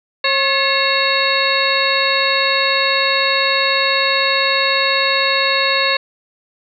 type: harmonic tone with a mistuned harmonic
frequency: 543 Hz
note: C#5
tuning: 36 cents flat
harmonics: 1 / 2 / 3 / 4 / 5 / 7 / 8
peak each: -21 / -21 / -21 / -21 / -21 / -21 / -21 dBFS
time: 0.24-5.97 s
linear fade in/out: 5 ms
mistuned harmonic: 3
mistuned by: +83 cents
effects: none